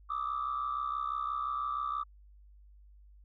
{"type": "tone cluster", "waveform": "sine", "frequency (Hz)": [1167, 1233, 1298], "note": ["D6", "D#6", "E6"], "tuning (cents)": [-11, -16, -27], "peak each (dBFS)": [-33, -36, -39], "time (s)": [0.09, 2.04], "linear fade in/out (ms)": 20, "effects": ["tanh soft clip ceiling -26 dBFS", "added 50 Hz sine -54 dBFS peak until 3.24 s"]}